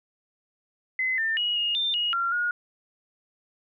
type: tone with pitch steps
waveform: sine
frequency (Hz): 2040 / 1796 / 2900 / 2856 / 3590 / 2883 / 1377 / 1439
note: C7 / A6 / F#7 / F7 / A7 / F#7 / F6 / F#6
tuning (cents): -44 / +35 / -35 / +38 / +34 / -46 / -25 / -49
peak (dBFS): -23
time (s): 0.99-2.51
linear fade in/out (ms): 2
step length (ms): 190
effects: none